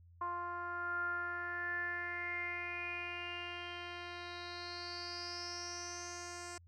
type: tone with low-pass filter sweep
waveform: 10% pulse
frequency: 350 Hz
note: F4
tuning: 4 cents sharp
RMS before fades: -42 dBFS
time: 0.21-6.58 s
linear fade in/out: 5 ms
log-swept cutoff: 1100 to 7400 Hz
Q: 9.1
effects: added 86 Hz sine -58 dBFS peak until 6.67 s